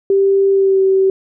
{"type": "tone with pitch glide", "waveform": "sine", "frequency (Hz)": [392, 383.7], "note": ["G4", "G4"], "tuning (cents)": [0, -37], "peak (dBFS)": -9, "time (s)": [0.1, 1.1], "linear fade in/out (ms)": 2, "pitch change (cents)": -37, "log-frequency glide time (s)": [0.51, 0.81], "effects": []}